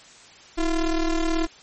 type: ring-modulated tone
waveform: square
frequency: 172.2 Hz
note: F3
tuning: 24 cents flat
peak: -18 dBFS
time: 0.57-1.47 s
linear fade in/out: 20 ms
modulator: 153 Hz
effects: white hiss -48 dBFS RMS until 1.62 s + MP3 32 kbps